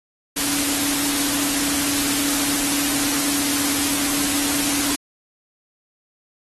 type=tone in noise; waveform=sine; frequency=284.6 Hz; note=C#4; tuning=46 cents sharp; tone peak=-26 dBFS; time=0.36-4.96 s; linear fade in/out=10 ms; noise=white; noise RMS=-22 dBFS; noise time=0.36-4.96 s; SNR=-7 dB; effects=AAC 32 kbps